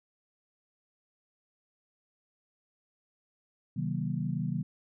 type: chord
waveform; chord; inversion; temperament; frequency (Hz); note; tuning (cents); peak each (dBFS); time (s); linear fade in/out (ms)
sine; C half-diminished seventh; none; just; 130.81 / 156.98 / 188.37 / 235.5; C3 / Eb3 / Gb3 / Bb3; 0 / +16 / +31 / +18; -35 / -33 / -35 / -38; 3.76-4.63; 10
effects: none